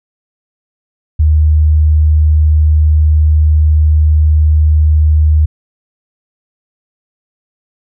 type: tone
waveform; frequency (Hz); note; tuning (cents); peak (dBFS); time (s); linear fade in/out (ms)
sine; 76.8; D#2; -22; -5; 1.19-5.46; 10
effects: none